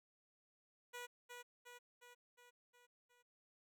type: tone with echo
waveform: 10% pulse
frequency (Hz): 486.9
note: B4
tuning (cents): -25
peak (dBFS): -39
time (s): 0.93-1.07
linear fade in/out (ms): 20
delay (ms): 360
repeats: 6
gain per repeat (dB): -4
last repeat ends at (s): 3.23
effects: none